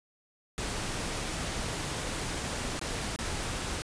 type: noise with dropouts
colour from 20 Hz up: pink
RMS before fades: -34 dBFS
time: 0.58-3.82 s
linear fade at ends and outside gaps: 0 ms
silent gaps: 2.794-2.814 / 3.161-3.189 s
effects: resampled to 22050 Hz